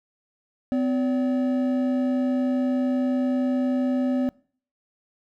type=tone pair together; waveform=triangle; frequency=255.2 / 572 Hz; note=C4 / D5; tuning=-43 / -46 cents; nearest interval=octave + major second; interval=1397 cents; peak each=-19 / -28 dBFS; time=0.72-4.29 s; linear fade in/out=0 ms; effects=noise-tail reverb RT60 0.5 s tail -24 dB re dry